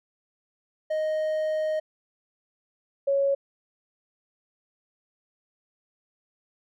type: tone pair in turn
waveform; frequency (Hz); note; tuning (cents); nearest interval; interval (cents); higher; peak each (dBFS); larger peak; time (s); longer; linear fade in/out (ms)
triangle / sine; 622.3 / 554.4; D#5 / C#5; 0 / 0; major second; 200; first; -22 / -20; second; 0.9-1.8 / 3.07-3.35; first; 10
effects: none